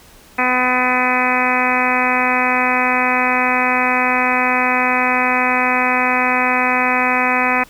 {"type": "harmonic tone", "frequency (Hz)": 251.8, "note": "B3", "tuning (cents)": 34, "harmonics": [1, 2, 3, 4, 5, 6, 7, 8, 9, 10], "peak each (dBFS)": [-23, -25, -21, -21, -23, -25, -24, -22, -24, -21], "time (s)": [0.38, 7.64], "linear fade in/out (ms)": 10, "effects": ["pink hiss -45 dBFS RMS until 7.69 s"]}